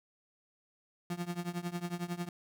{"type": "tone with tremolo", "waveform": "35% pulse", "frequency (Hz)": 174.61, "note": "F3", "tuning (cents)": 0, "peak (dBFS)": -30, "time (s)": [1.1, 2.29], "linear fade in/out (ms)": 2, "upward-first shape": "triangle", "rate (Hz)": 11, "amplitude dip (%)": 95, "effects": []}